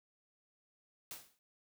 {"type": "noise with exponential decay", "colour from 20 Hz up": "white", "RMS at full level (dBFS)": -43, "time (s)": [1.11, 1.39], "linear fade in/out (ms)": 1, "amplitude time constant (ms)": 60, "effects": []}